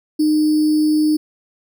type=tone with sample-and-hold; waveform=sine; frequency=305.8 Hz; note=D#4; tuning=30 cents flat; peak=-12 dBFS; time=0.19-1.17 s; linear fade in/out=10 ms; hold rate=4900 Hz; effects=none